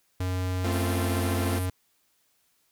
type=tone; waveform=square; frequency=91.9 Hz; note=F#2; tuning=11 cents flat; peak=-27 dBFS; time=0.2-1.7 s; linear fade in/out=5 ms
type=chord; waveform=sawtooth; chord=F major; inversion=first; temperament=equal with one note detuned; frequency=220 / 261.6 / 346.6 Hz; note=A3 / C4 / F4; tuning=0 / 0 / -13 cents; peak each=-29 / -29 / -29 dBFS; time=0.64-1.59 s; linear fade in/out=5 ms
type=band-pass noise; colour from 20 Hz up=white; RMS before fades=-44 dBFS; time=0.72-1.66 s; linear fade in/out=5 ms; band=8400 to 13000 Hz; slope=96 dB/octave
effects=white hiss -69 dBFS RMS until 2.71 s